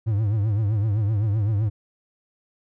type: tone with vibrato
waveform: triangle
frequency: 105.6 Hz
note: G#2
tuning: 29 cents sharp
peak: -17 dBFS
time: 0.06-1.7 s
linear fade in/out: 20 ms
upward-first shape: triangle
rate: 7.8 Hz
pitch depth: 140 cents each way
effects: none